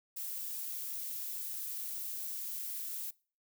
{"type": "noise", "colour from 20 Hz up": "violet", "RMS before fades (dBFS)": -40, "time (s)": [0.16, 3.11], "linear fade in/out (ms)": 10, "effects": ["noise-tail reverb RT60 0.4 s tail -24 dB re dry"]}